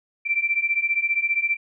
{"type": "beating tone pair", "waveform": "sine", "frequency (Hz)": [2337, 2352], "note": ["D7", "D7"], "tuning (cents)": [-9, 2], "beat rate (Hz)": 15, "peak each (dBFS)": [-24, -22], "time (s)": [0.25, 1.57], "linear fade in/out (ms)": 20, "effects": []}